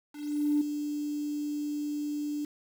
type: tone with ADSR envelope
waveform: sine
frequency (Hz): 295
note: D4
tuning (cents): +8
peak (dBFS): -21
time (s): 0.12-2.45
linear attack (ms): 490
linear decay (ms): 6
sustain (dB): -9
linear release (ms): 4
effects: tanh soft clip ceiling -17 dBFS + 8-bit